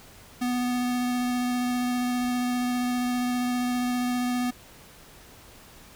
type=tone with vibrato; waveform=square; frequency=246.9 Hz; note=B3; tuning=in tune; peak=-25 dBFS; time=0.41-4.51 s; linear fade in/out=10 ms; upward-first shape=sine; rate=15 Hz; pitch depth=9 cents each way; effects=pink hiss -50 dBFS RMS until 5.95 s